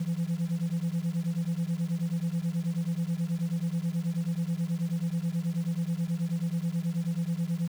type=beating tone pair; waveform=sine; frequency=164.81 / 174.11 Hz; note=E3 / F3; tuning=0 / -5 cents; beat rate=9.3 Hz; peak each=-28 dBFS; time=0-7.68 s; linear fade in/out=10 ms; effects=tanh soft clip ceiling -24 dBFS + 8-bit